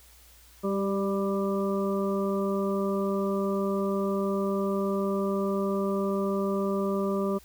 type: harmonic tone with a mistuned harmonic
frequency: 197.4 Hz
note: G3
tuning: 12 cents sharp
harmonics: 1 / 2 / 3 / 5 / 6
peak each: -28 / -29 / -33 / -41 / -36 dBFS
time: 0.63-7.39 s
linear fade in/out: 20 ms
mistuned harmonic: 2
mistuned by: -16 cents
effects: added 60 Hz sine -56 dBFS peak until 7.44 s + white hiss -56 dBFS RMS until 7.44 s